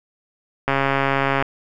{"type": "click train", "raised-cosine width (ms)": 0.5, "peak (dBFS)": -4, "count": 103, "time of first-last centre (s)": [0.68, 1.425], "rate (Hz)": 137, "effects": []}